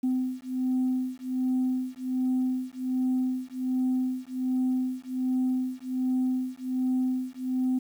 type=beating tone pair; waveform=sine; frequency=255.4 / 256.7 Hz; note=C4 / C4; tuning=-42 / -33 cents; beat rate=1.3 Hz; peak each=-27 dBFS; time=0.03-7.79 s; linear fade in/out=10 ms; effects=tanh soft clip ceiling -20 dBFS + 9-bit